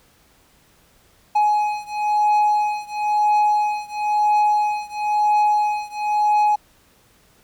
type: beating tone pair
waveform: triangle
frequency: 839 / 839.99 Hz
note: G#5 / G#5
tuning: +17 / +19 cents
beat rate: 0.99 Hz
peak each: -17 / -18 dBFS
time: 1.35-6.56 s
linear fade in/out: 10 ms
effects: pink hiss -56 dBFS RMS until 7.43 s